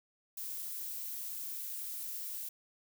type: noise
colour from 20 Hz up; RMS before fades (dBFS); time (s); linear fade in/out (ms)
violet; -41; 0.37-2.49; 5
effects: none